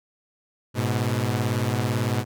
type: beating tone pair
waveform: sawtooth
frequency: 105.6 / 123.6 Hz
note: G#2 / B2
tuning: +29 / +2 cents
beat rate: 18 Hz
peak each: -21 dBFS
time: 0.74-2.25 s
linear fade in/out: 50 ms
effects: none